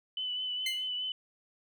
sine tone with vibrato, 3000 Hz, F#7, 23 cents sharp, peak -32 dBFS, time 0.17-1.12 s, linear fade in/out 2 ms, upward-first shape triangle, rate 4.8 Hz, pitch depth 28 cents each way
sawtooth tone with exponential decay, 2093 Hz, C7, in tune, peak -26 dBFS, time 0.66-0.88 s, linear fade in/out 5 ms, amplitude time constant 47 ms
effects none

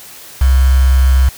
sine tone with quantisation, 65.3 Hz, C2, 3 cents flat, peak -6 dBFS, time 0.41-1.29 s, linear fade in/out 5 ms, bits 4, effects white hiss -35 dBFS RMS until 1.37 s

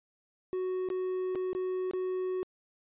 triangle tone with dropouts, 370.2 Hz, F#4, 1 cent sharp, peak -28 dBFS, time 0.53-2.43 s, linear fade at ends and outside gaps 0 ms, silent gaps 0.888-0.902 / 1.35-1.356 / 1.531-1.55 / 1.911-1.935 s, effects resampled to 8000 Hz

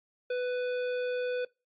harmonic tone, 496.9 Hz, B4, 11 cents sharp, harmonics 1 / 3 / 5 / 7 / 9, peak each -29 / -40 / -45 / -50 / -57 dBFS, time 0.3-1.45 s, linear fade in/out 5 ms, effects noise-tail reverb RT60 0.3 s tail -26 dB re dry + AAC 48 kbps

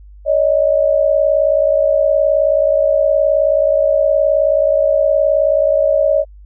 sine tone pair together, 564 / 623 Hz, C#5 / D#5, +30 / +2 cents, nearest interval major second, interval 172 cents, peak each -13 dBFS, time 0.25-6.25 s, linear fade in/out 50 ms, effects added 50 Hz sine -36 dBFS peak until 6.45 s

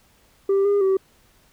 sine tone with pitch steps, 392.9 / 405 / 383.8 Hz, G4 / G#4 / G4, +4 / -43 / -37 cents, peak -13 dBFS, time 0.49-0.97 s, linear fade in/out 5 ms, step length 160 ms, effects tanh soft clip ceiling -15 dBFS + pink hiss -58 dBFS RMS until 1.52 s

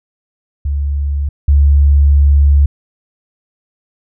sine tone pair in turn, 71.2 / 71.2 Hz, C#2 / C#2, +47 / +47 cents, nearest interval unison, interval 0 cents, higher neither, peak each -13 / -5 dBFS, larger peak second, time 0.65-1.29 / 1.48-2.66 s, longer second, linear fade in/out 5 ms, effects none

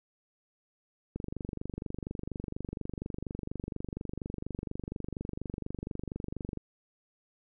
click train, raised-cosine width 3 ms, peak -23 dBFS, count 132, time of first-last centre 1.16-6.573 s, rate 24.2 Hz, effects none

